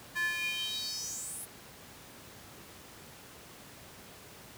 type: tone with high-pass filter sweep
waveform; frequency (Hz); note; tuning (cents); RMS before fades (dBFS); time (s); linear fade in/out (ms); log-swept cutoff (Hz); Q
square; 346.4; F4; -14; -36; 0.15-1.46; 20; 1500 to 11000; 6.3
effects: pink hiss -51 dBFS RMS until 4.57 s + high-pass 80 Hz 12 dB/octave